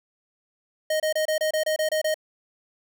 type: tone bursts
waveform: square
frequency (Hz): 622.3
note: D#5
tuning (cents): 0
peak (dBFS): -22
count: 10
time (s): 0.9-2.143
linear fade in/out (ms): 5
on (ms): 100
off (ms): 27
effects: none